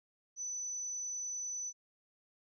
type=tone; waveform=sine; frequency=5990 Hz; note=F#8; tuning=20 cents sharp; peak=-37 dBFS; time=0.36-1.73 s; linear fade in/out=50 ms; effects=none